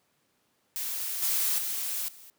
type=noise with level steps; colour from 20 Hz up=blue; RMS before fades=-33 / -27 / -32 / -50 dBFS; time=0.76-2.3 s; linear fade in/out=0 ms; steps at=1.22 / 1.58 / 2.08 s; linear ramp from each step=5 ms; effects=pink hiss -71 dBFS RMS until 2.38 s + high-pass 150 Hz 12 dB/octave